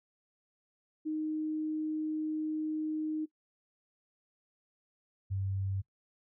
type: tone pair in turn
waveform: sine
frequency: 310.2 / 96.95 Hz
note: D#4 / G2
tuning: -5 / -19 cents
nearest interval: octave + minor sixth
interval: 2014 cents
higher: first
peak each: -31 / -31 dBFS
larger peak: neither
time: 1.05-3.26 / 5.3-5.82 s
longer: first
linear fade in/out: 20 ms
effects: noise-tail reverb RT60 0.1 s tail -20 dB re dry